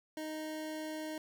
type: tone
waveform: 25% pulse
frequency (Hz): 311.1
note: D#4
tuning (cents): 0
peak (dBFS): -35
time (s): 0.17-1.18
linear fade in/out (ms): 2
effects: none